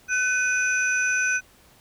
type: tone cluster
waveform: sine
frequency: 1508 / 2485 / 6010 Hz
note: F#6 / D#7 / F#8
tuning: +32 / -3 / +26 cents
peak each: -21 / -25 / -29 dBFS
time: 0.08-1.41 s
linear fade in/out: 50 ms
effects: tanh soft clip ceiling -14 dBFS + pink hiss -55 dBFS RMS until 1.8 s